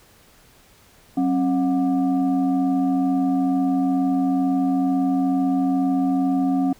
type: tone with frequency modulation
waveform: sine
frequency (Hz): 269.6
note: C#4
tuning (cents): -48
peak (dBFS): -17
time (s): 1.17-6.73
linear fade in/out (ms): 5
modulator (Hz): 457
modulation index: 0.61
effects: pink hiss -53 dBFS RMS until 6.79 s